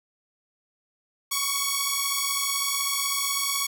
5% pulse beating tone pair, 1108.7 / 1124.7 Hz, C#6 / C#6, 0 / +25 cents, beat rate 16 Hz, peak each -15 dBFS, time 1.31-3.67 s, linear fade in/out 10 ms, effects none

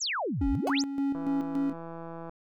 sine exponential two-way sweep, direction down then up, 7820 to 36.88 to 7820 Hz, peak -28 dBFS, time 0-0.83 s, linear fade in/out 20 ms, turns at 0.49 s
triangle tone with tremolo, 277.2 Hz, C#4, in tune, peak -23 dBFS, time 0.41-1.73 s, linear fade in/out 5 ms, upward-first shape square, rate 3.5 Hz, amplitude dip 55%
20% pulse tone with exponential decay, 370 Hz, F#4, in tune, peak -24 dBFS, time 0.67-0.75 s, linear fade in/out 1 ms, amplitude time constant 16 ms
click train, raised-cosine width 1 ms, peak -28 dBFS, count 191, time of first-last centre 1.15-2.295 s, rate 166 Hz
effects none

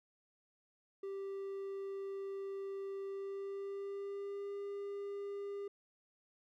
triangle tone with pitch glide, 392 to 401.9 Hz, G4 to G4, 0 to +43 cents, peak -38 dBFS, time 1.03-5.68 s, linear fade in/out 5 ms, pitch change +43 cents, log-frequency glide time 3.08-4.54 s, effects none

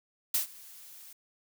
blue noise with ADSR envelope, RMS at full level -26 dBFS, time 0.34-1.13 s, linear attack 4 ms, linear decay 120 ms, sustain -24 dB, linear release 4 ms, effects none

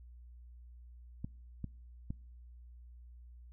clicks, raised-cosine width 5 ms, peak -26 dBFS, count 3, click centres 1.245 / 1.643 / 2.105 s, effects noise-tail reverb RT60 0.7 s tail -26 dB re dry + added 60 Hz sine -51 dBFS peak until 3.52 s

